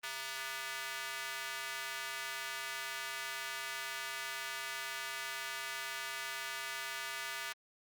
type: tone with high-pass filter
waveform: square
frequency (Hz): 134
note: C3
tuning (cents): +42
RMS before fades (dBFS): -41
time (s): 0.03-7.53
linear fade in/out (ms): 10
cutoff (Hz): 1600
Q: 1.3
effects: Opus 24 kbps